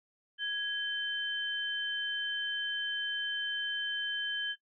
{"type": "tone pair together", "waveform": "sine", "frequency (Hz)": [1661.2, 3091], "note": ["G#6", "G7"], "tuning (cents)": [0, -25], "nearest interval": "major seventh", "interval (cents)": 1075, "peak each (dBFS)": [-35, -33], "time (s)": [0.38, 4.56], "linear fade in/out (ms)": 50, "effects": ["noise-tail reverb RT60 0.1 s tail -19 dB re dry"]}